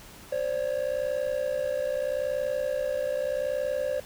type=ring-modulated tone; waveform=triangle; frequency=552 Hz; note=C#5; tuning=7 cents flat; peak=-21 dBFS; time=0.32-4 s; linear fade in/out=5 ms; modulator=30.4 Hz; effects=pink hiss -48 dBFS RMS until 4.05 s

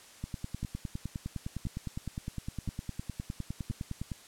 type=two click trains; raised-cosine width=5 ms; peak=-23 / -23 dBFS; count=39 / 4; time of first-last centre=0.24-4.118 / 0.63-3.701 s; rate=9.8 / 0.977 Hz; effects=white hiss -54 dBFS RMS until 4.27 s + low-pass 10000 Hz 12 dB/octave

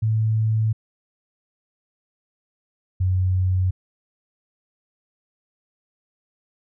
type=tone pair in turn; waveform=sine; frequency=110 / 92.5 Hz; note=A2 / F#2; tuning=0 / 0 cents; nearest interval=minor third; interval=300 cents; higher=first; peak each=-17 dBFS; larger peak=neither; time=0.02-0.73 / 3-3.71 s; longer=neither; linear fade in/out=10 ms; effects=none

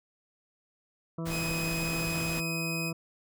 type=harmonic tone; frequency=164.81 Hz; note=E3; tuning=in tune; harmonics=1 / 2 / 3 / 4 / 6 / 7 / 8; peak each=-33 / -39 / -43 / -45 / -49 / -50 / -51 dBFS; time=1.18-2.93 s; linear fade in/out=5 ms
type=noise; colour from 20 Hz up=pink; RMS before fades=-38 dBFS; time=1.25-2.41 s; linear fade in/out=20 ms
type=tone; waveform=sawtooth; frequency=2512 Hz; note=D#7; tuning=16 cents sharp; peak=-30 dBFS; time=1.29-2.93 s; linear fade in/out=50 ms
effects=none

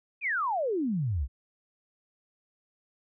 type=exponential sweep; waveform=sine; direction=down; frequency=2558 to 58.3 Hz; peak=-26 dBFS; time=0.21-1.28 s; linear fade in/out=50 ms; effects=none

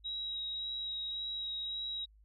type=tone with vibrato; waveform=sine; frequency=3832 Hz; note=A#7; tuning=47 cents sharp; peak=-36 dBFS; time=0.04-2.06 s; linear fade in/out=20 ms; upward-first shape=sine; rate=1.8 Hz; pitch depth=12 cents each way; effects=added 52 Hz sine -59 dBFS peak until 2.24 s

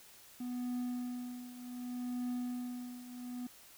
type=tone with tremolo; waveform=triangle; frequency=246.9 Hz; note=B3; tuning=in tune; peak=-32 dBFS; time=0.4-3.47 s; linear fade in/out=5 ms; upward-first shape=triangle; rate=0.66 Hz; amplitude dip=80%; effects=white hiss -58 dBFS RMS until 3.77 s

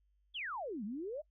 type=exponential two-way sweep; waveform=sine; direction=down then up; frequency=3520 to 193.1 to 645 Hz; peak=-38 dBFS; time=0.34-1.22 s; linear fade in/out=20 ms; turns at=0.84 s; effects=noise-tail reverb RT60 0.1 s tail -23 dB re dry + added 50 Hz sine -70 dBFS peak until 1.3 s

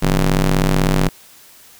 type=ring-modulated tone; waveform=sawtooth; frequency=96 Hz; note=G2; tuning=36 cents flat; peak=-6 dBFS; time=0.02-1.09 s; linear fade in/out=10 ms; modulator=68.1 Hz; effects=white hiss -45 dBFS RMS until 1.79 s

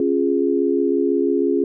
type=chord; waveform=sine; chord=Db major; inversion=none; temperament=equal with one note detuned; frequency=273.1 / 349.2 / 415.3 Hz; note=Db4 / F4 / Ab4; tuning=-26 / 0 / 0 cents; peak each=-20 dBFS; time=0-1.64 s; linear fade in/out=2 ms; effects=none

